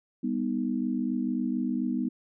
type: chord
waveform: sine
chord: G augmented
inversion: none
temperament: equal with one note detuned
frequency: 199.77 / 246.9 / 311.1 Hz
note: G3 / B3 / D#4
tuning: +33 / 0 / 0 cents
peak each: -32 / -28 / -33 dBFS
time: 0.23-2.09 s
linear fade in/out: 10 ms
effects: none